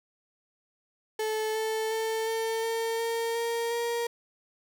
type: tone with pitch steps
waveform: 35% pulse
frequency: 435.1 / 439.9 / 444.8 / 449.7 / 454.6 / 459.6 / 464.7 / 469.8 Hz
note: A4 / A4 / A4 / A4 / A#4 / A#4 / A#4 / A#4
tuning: -19 / 0 / +19 / +38 / -43 / -25 / -5 / +13 cents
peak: -26 dBFS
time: 1.19-4.07 s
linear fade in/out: 5 ms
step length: 360 ms
effects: none